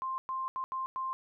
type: tone bursts at uneven times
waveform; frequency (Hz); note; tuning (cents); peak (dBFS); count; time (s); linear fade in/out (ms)
sine; 1051; C6; +7; -32; 5; 0.02-0.18 / 0.29-0.48 / 0.56-0.64 / 0.72-0.86 / 0.96-1.13; 0
effects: none